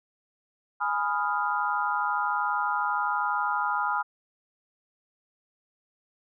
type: chord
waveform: sine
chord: F half-diminished seventh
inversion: first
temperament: equal with one note detuned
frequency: 830.6 / 991.8 / 1244.5 / 1396.9 Hz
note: Ab5 / Cb6 / Eb6 / F6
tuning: 0 / +7 / 0 / 0 cents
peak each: -30 dBFS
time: 0.8-4.03 s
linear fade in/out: 20 ms
effects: none